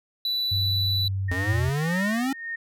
triangle tone, 3964 Hz, B7, 6 cents sharp, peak -22 dBFS, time 0.25-1.08 s, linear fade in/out 2 ms
sine tone with pitch glide, 96.5 to 85.48 Hz, G2 to F2, -27 to -37 cents, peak -24 dBFS, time 0.51-1.7 s, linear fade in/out 10 ms, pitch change -210 cents, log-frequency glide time 1.49-1.57 s
sine tone with tremolo, 1841 Hz, A#6, 22 cents flat, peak -27 dBFS, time 1.28-2.56 s, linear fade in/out 10 ms, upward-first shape sine, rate 1.7 Hz, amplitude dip 75%
square exponential sweep, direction up, 86.8 to 278.2 Hz, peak -24 dBFS, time 1.31-2.33 s, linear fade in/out 5 ms
effects none

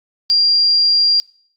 sine tone, 4773 Hz, D8, 27 cents sharp, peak -10 dBFS, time 0.3-1.2 s, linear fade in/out 0 ms, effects noise-tail reverb RT60 0.6 s tail -24 dB re dry + Opus 48 kbps

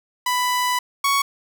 sawtooth tone pair in turn, 993 / 1114.6 Hz, B5 / C#6, +9 / +9 cents, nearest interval major second, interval 200 cents, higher second, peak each -15 / -13 dBFS, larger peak second, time 0.26-0.79 / 1.04-1.22 s, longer first, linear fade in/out 5 ms, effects none

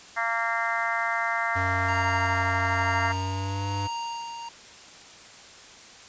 harmonic tone, 230 Hz, A#3, 23 cents flat, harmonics 3 / 4 / 5 / 6 / 7 / 8 / 9, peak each -32 / -32 / -32 / -32 / -32 / -32 / -32 dBFS, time 0.16-3.13 s, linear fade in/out 20 ms
square tone with pitch glide, 92.5 to 99.14 Hz, F#2 to G2, 0 to +20 cents, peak -29 dBFS, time 1.55-3.88 s, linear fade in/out 20 ms, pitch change +120 cents, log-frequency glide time 3.02-3.68 s
square tone with tremolo, 932.3 Hz, A#5, in tune, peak -30 dBFS, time 1.88-4.49 s, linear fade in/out 5 ms, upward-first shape sine, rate 1.1 Hz, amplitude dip 50%
effects white hiss -47 dBFS RMS until 6.08 s + resampled to 16000 Hz

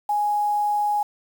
sine tone with quantisation, 830.6 Hz, G#5, in tune, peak -19 dBFS, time 0.09-1.03 s, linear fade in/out 5 ms, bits 7, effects none

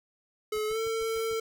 square tone with pitch glide, 428.3 to 449.1 Hz, A4 to A4, -47 to +35 cents, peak -29 dBFS, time 0.52-1.4 s, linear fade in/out 5 ms, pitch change +82 cents, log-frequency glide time 0.67-0.79 s
brown noise bursts, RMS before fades -48 dBFS, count 6, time 0.55-1.336 s, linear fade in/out 5 ms, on 31 ms, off 120 ms
effects none

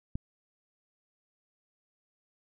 click, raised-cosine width 5 ms, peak -21 dBFS, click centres 0.155 s, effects none

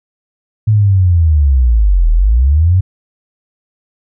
sine linear two-way sweep, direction down then up, 110 to 38.13 to 96.3 Hz, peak -6 dBFS, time 0.67-2.81 s, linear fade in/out 10 ms, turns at 2.11 s, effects none

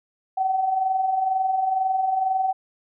sine tone pair together, 740 / 762.1 Hz, F#5 / G5, 0 / -49 cents, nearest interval minor second, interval 51 cents, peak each -29 / -20 dBFS, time 0.37-2.53 s, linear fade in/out 10 ms, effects none

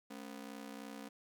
sawtooth ring-modulated tone, 246.9 Hz, B3, in tune, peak -39 dBFS, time 0.1-1.09 s, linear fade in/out 10 ms, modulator 31.6 Hz, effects 12-bit

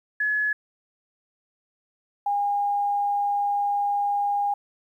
sine tone pair in turn, 1700 / 812.6 Hz, G#6 / G#5, +40 / -38 cents, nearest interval octave + minor second, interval 1278 cents, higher first, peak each -21 dBFS, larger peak neither, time 0.2-0.53 / 2.26-4.54 s, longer second, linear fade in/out 5 ms, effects 10-bit

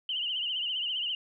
sine tone with vibrato, 2960 Hz, F#7, in tune, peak -29 dBFS, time 0.09-1.15 s, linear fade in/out 2 ms, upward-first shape triangle, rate 15 Hz, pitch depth 110 cents each way, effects none

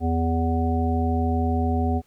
harmonic tone, 82.41 Hz, E2, in tune, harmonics 1 / 3 / 5 / 7 / 9, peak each -22 / -25 / -31 / -37 / -28 dBFS, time 0-2.02 s, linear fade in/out 50 ms, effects pink hiss -63 dBFS RMS until 2.06 s

